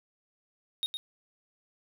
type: tone with echo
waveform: triangle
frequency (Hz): 3729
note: A#7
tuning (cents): 0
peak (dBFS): -26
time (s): 0.83-0.86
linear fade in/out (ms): 0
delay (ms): 110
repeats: 1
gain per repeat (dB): -6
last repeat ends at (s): 0.97
effects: none